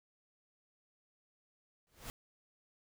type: noise with exponential growth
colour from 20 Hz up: pink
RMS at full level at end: -41 dBFS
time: 1.87-2.1 s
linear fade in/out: 0 ms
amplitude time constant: 49 ms
effects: none